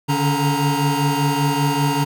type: tone cluster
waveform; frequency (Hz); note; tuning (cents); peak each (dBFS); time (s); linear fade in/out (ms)
square; 142.5 / 147.6 / 282.2 / 933; C#3 / D3 / C#4 / A#5; +48 / +9 / +31 / +1; -23; 0.08-2.05; 20
effects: none